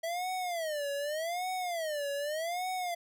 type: tone with vibrato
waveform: square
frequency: 648 Hz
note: E5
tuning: 30 cents flat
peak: -33 dBFS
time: 0.03-2.95 s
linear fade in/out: 10 ms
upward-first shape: sine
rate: 0.84 Hz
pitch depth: 240 cents each way
effects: none